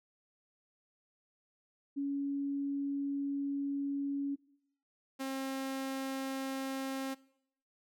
sine / sawtooth tone pair in turn, 280.3 / 267.7 Hz, C#4 / C4, +19 / +40 cents, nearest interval minor second, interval 79 cents, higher first, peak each -32 / -32 dBFS, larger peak neither, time 1.96-4.36 / 5.19-7.15 s, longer first, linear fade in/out 20 ms, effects noise-tail reverb RT60 0.7 s tail -21 dB re dry

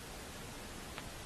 click, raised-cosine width 0.3 ms, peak -22 dBFS, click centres 0.982 s, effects pink hiss -49 dBFS RMS until 1.25 s + AAC 32 kbps

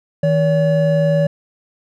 triangle tone pair together, 159.4 / 570 Hz, D#3 / C#5, +42 / +48 cents, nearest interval octave + minor seventh, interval 2206 cents, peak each -13 dBFS, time 0.23-1.27 s, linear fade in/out 5 ms, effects none

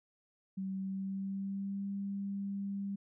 sine tone with pitch glide, 191.5 to 198.48 Hz, G3 to G3, -40 to +22 cents, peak -35 dBFS, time 0.57-2.96 s, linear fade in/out 10 ms, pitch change +62 cents, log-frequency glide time 0.76-1.87 s, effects none

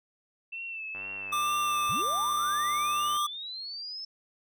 sine tone with vibrato, 2664 Hz, E7, 18 cents sharp, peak -35 dBFS, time 0.52-2.02 s, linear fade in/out 10 ms, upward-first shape sine, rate 2.1 Hz, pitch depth 45 cents each way
click train, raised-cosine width 0.5 ms, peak -32 dBFS, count 218, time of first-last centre 0.95-3.167 s, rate 97.9 Hz
square tone, 1188 Hz, D6, 20 cents sharp, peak -27 dBFS, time 1.32-3.27 s, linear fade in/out 10 ms
sine linear sweep, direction up, 75.9 to 5300 Hz, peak -36 dBFS, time 1.89-4.05 s, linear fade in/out 5 ms
effects none

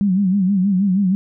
sine tone with vibrato, 192.6 Hz, G3, 30 cents flat, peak -13 dBFS, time 0.01-1.15 s, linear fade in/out 0 ms, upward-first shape sine, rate 6.3 Hz, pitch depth 110 cents each way, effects none

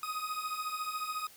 40% pulse beating tone pair, 1244.5 / 1258.5 Hz, D#6 / D#6, 0 / +19 cents, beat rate 14 Hz, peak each -38 / -36 dBFS, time 0.03-1.27 s, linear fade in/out 2 ms, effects white hiss -56 dBFS RMS until 1.36 s

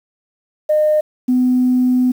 sine tone pair in turn, 610 / 251.6 Hz, D#5 / B3, -34 / +32 cents, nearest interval octave + minor third, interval 1534 cents, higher first, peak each -10 dBFS, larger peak neither, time 0.69-1.01 / 1.28-2.12 s, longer second, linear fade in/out 10 ms, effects tanh soft clip ceiling -6 dBFS + 7-bit

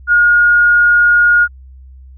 sine tone, 1432 Hz, F6, 43 cents sharp, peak -6 dBFS, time 0.07-1.48 s, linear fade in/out 50 ms, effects added 65 Hz sine -34 dBFS peak until 2.17 s

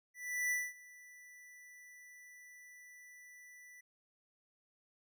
square tone with ADSR envelope, 1975.5 Hz, B6, in tune, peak -32 dBFS, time 0.14-3.81 s, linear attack 370 ms, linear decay 220 ms, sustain -23 dB, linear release 8 ms, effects none

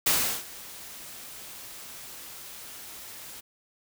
white noise with ADSR envelope, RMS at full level -22 dBFS, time 0.06-3.41 s, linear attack 9 ms, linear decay 360 ms, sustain -21 dB, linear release 15 ms, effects none

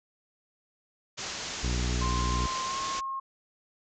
white low-pass noise, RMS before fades -37 dBFS, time 1.17-3.01 s, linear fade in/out 20 ms, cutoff 7200 Hz, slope 96 dB/octave
harmonic tone, 60.6 Hz, B1, 32 cents flat, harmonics 1 / 2 / 3 / 4 / 5 / 6 / 7, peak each -28 / -34 / -38 / -40 / -42 / -44 / -45 dBFS, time 1.63-2.47 s, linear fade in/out 5 ms
sine tone with pitch glide, 1046.5 to 1075.3 Hz, C6 to C6, 0 to +47 cents, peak -31 dBFS, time 2.01-3.2 s, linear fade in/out 10 ms, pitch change +47 cents, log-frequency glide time 2.64-2.76 s
effects none

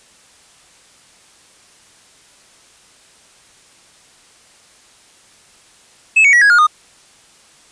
triangle tone with pitch steps, 2600 / 2237 / 1925.4 / 1656.9 / 1425.9 / 1227 Hz, E7 / C#7 / B6 / G#6 / F6 / D#6, -24 / +15 / -45 / -5 / +36 / -25 cents, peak -5 dBFS, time 6.16-6.67 s, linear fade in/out 10 ms, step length 85 ms, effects white hiss -48 dBFS RMS until 7.71 s + resampled to 22050 Hz

